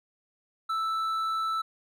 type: tone with hard clipping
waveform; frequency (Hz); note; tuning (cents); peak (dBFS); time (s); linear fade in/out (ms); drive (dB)
sine; 1318.5; E6; 0; -28; 0.69-1.62; 10; 5
effects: none